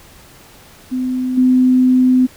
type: tone with level steps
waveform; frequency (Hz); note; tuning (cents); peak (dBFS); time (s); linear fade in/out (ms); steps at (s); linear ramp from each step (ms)
sine; 254.8; C4; -46; -16 / -8; 0.91-2.27; 20; 1.37; 10
effects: pink hiss -43 dBFS RMS until 2.36 s